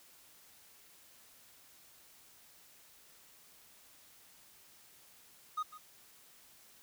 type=tone with echo; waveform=triangle; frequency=1244.5 Hz; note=D#6; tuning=in tune; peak=-31 dBFS; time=5.57-5.63 s; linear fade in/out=10 ms; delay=150 ms; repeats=1; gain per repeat=-15 dB; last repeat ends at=5.78 s; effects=white hiss -61 dBFS RMS until 6.82 s